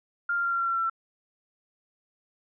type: tone with pitch steps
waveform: sine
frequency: 1400 / 1391.9 / 1383.9 / 1375.9 / 1368 / 1360.1 / 1352.3 / 1344.5 Hz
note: F6 / F6 / F6 / F6 / F6 / F6 / E6 / E6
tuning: +4 / -6 / -16 / -26 / -36 / -46 / +44 / +34 cents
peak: -24 dBFS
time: 0.29-0.898 s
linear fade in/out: 5 ms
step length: 76 ms
effects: none